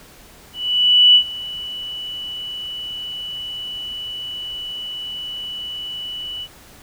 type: tone with ADSR envelope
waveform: sine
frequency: 2960 Hz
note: F#7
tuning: in tune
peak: -6 dBFS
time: 0.53-6.48 s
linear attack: 620 ms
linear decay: 83 ms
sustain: -20 dB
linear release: 52 ms
effects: pink hiss -45 dBFS RMS until 6.82 s

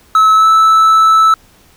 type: tone with pitch glide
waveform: triangle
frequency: 1296 to 1311.8 Hz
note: E6 to E6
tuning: -30 to -9 cents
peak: -3 dBFS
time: 0.15-1.34 s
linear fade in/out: 2 ms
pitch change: +21 cents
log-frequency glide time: 0.35-0.47 s
effects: pink hiss -47 dBFS RMS until 1.76 s

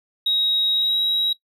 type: tone with pitch glide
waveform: triangle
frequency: 3798 to 3844 Hz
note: A#7 to B7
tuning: +32 to -48 cents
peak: -15 dBFS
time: 0.26-1.33 s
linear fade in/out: 5 ms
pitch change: +20 cents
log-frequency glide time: 0.72-0.97 s
effects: noise-tail reverb RT60 0.1 s tail -20 dB re dry + tanh soft clip ceiling -14 dBFS

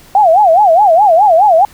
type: tone with vibrato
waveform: sine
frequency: 740 Hz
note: F#5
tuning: in tune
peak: -4 dBFS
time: 0.15-1.65 s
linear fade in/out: 2 ms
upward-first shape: sine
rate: 4.8 Hz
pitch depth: 250 cents each way
effects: pink hiss -41 dBFS RMS until 1.73 s

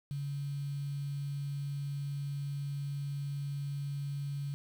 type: tone with quantisation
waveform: sine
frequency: 141.6 Hz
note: C#3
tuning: 37 cents sharp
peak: -34 dBFS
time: 0.11-4.54 s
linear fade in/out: 0 ms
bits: 9
effects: none

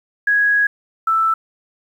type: tone pair in turn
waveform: sine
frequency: 1661.2 / 1322.7 Hz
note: G#6 / E6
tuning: 0 / +5 cents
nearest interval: major third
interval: 395 cents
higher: first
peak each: -12 / -13 dBFS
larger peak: first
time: 0.27-0.67 / 1.07-1.34 s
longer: first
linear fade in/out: 5 ms
effects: 8-bit

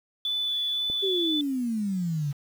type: tone with vibrato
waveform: sine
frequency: 3471 Hz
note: A7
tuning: 24 cents flat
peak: -25 dBFS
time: 0.25-1.41 s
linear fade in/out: 2 ms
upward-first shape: sine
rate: 2 Hz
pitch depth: 11 cents each way
type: click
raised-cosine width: 2 ms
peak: -25 dBFS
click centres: 0.9 s
type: exponential sweep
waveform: sine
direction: down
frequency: 400 to 138.4 Hz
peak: -25 dBFS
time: 1.02-2.33 s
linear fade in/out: 20 ms
effects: 8-bit

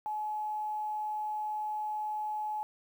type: tone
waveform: sine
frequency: 851 Hz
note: G#5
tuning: 42 cents sharp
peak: -32 dBFS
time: 0.06-2.63 s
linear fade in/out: 0 ms
effects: 10-bit

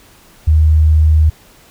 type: tone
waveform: sine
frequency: 77.78 Hz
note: D#2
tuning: in tune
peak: -6 dBFS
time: 0.47-1.3 s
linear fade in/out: 10 ms
effects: pink hiss -45 dBFS RMS until 1.7 s

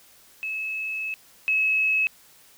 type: tone pair in turn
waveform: sine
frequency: 2592 / 2578 Hz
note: E7 / E7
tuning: -30 / -39 cents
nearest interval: unison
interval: 9 cents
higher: first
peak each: -27 / -19 dBFS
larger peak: second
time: 0.43-1.14 / 1.48-2.07 s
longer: first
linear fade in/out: 0 ms
effects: white hiss -54 dBFS RMS until 2.57 s

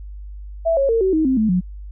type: tone with pitch steps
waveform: sine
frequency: 660 / 548.6 / 456 / 379.1 / 315.1 / 261.9 / 217.7 / 180.98 Hz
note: E5 / C#5 / A#4 / F#4 / D#4 / C4 / A3 / F#3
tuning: +2 / -18 / -38 / +42 / +22 / +2 / -18 / -38 cents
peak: -14 dBFS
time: 0.65-1.61 s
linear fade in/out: 20 ms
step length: 120 ms
effects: added 50 Hz sine -31 dBFS peak until 1.91 s

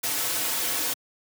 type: noise with comb filter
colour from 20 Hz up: white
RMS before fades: -27 dBFS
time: 0.03-0.94 s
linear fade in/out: 10 ms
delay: 5 ms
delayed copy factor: -0.85
effects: high-pass 150 Hz 12 dB/octave

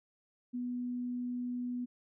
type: tone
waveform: sine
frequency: 246 Hz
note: B3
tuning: 7 cents flat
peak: -34 dBFS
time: 0.53-1.86 s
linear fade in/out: 20 ms
effects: none

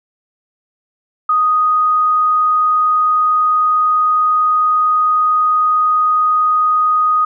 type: tone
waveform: sine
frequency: 1244.5 Hz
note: D#6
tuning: in tune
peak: -10 dBFS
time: 1.29-7.25 s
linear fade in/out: 5 ms
effects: none

